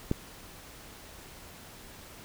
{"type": "click", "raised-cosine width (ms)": 3, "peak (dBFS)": -13, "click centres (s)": 0.114, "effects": ["pink hiss -49 dBFS RMS until 2.24 s"]}